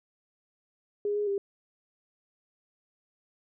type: tone with pitch steps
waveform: sine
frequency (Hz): 411.4 / 415 / 398.5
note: G#4 / G#4 / G4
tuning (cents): -16 / -1 / +28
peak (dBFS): -26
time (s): 1.05-1.38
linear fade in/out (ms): 2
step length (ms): 110
effects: none